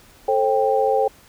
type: tone cluster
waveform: sine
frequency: 440 / 535 / 789 Hz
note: A4 / C5 / G5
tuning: 0 / +38 / +11 cents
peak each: -20 dBFS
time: 0.28-1.08 s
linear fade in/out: 5 ms
effects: pink hiss -50 dBFS RMS until 1.28 s